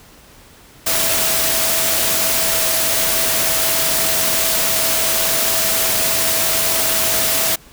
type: tone in noise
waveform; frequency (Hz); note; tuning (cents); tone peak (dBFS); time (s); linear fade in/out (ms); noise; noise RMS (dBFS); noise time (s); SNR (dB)
sine; 653; E5; -17; -27; 0.86-7.56; 10; white; -17; 0.86-7.56; -13
effects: pink hiss -45 dBFS RMS until 7.72 s